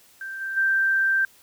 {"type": "tone with level steps", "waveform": "sine", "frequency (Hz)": 1569, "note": "G6", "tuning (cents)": 1, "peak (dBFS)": [-31, -27, -18], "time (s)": [0.21, 1.25], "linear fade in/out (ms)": 2, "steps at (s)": [0.4, 0.56], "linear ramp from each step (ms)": 20, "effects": ["white hiss -55 dBFS RMS until 1.42 s"]}